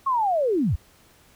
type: linear sweep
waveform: sine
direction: down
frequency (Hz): 1108.7 to 53.4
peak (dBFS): -19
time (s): 0.06-0.76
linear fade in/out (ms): 10
effects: pink hiss -56 dBFS RMS until 1.35 s